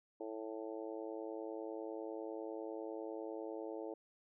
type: harmonic tone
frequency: 110 Hz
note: A2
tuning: in tune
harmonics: 3 / 4 / 5 / 6 / 7 / 8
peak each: -46 / -46 / -48 / -53 / -56 / -56 dBFS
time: 0.2-3.94 s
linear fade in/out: 5 ms
effects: none